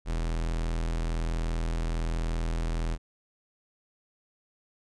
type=tone; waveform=45% pulse; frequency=41.2 Hz; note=E1; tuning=in tune; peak=-27 dBFS; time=0.05-2.98 s; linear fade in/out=50 ms; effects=resampled to 22050 Hz